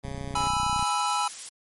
10% pulse tone, 138.59 Hz, C#3, in tune, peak -29 dBFS, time 0.03-0.49 s, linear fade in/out 20 ms
click train, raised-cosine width 5 ms, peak -23 dBFS, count 25, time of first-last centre 0.05-0.827 s, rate 30.9 Hz
square chord, E major, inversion first, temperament equal, 830.6 / 987.8 / 1318.5 Hz, G#5 / B5 / E6, 0 / 0 / 0 cents, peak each -29 dBFS, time 0.35-1.28 s, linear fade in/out 5 ms
blue noise, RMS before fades -36 dBFS, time 0.78-1.49 s, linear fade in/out 2 ms
effects MP3 48 kbps

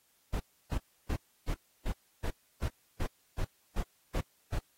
brown noise bursts, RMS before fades -31 dBFS, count 12, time 0.33-4.592 s, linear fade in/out 10 ms, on 71 ms, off 310 ms, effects white hiss -70 dBFS RMS until 4.77 s + AAC 48 kbps

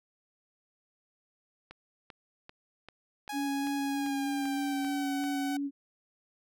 click train, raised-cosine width 0.3 ms, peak -30 dBFS, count 10, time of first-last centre 1.71-5.239 s, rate 2.55 Hz
sawtooth tone with pitch glide, 830.6 to 752.9 Hz, G#5 to F#5, 0 to +30 cents, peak -32 dBFS, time 3.29-5.57 s, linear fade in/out 5 ms, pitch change -170 cents, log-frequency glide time 3.85-5.14 s
sine tone with vibrato, 280.3 Hz, C#4, 19 cents sharp, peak -30 dBFS, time 3.32-5.71 s, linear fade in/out 50 ms, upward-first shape square, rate 3.2 Hz, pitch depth 14 cents each way
effects none

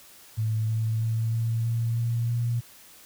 sine tone with pitch steps, 110 / 111.41 / 112.83 / 114.27 / 115.74 / 117.22 / 118.72 Hz, A2 / A2 / A2 / A#2 / A#2 / A#2 / A#2, 0 / +22 / +44 / -34 / -12 / +10 / +32 cents, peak -23 dBFS, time 0.37-2.61 s, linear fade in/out 20 ms, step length 320 ms, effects white hiss -51 dBFS RMS until 3.05 s

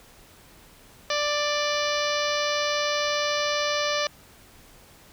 harmonic tone, 589 Hz, D5, 5 cents sharp, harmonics 1 / 2 / 3 / 4 / 5 / 6 / 7 / 8 / 9 / 10, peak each -27 / -30 / -32 / -33 / -34 / -35 / -35 / -36 / -37 / -37 dBFS, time 1.1-4.07 s, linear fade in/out 2 ms, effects pink hiss -52 dBFS RMS until 5.12 s

